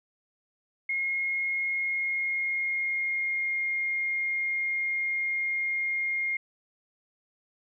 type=tone with pitch glide; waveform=sine; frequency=2152 to 2130 Hz; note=C7 to C7; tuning=+48 to +30 cents; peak=-26 dBFS; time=0.89-6.37 s; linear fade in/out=5 ms; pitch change=-18 cents; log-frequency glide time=1.66-3.6 s; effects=none